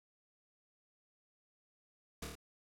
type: noise with echo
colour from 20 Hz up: pink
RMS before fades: -42 dBFS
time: 2.22-2.25 s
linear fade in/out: 5 ms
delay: 26 ms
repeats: 4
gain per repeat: -2 dB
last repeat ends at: 2.354 s
effects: low-pass 12000 Hz 12 dB/octave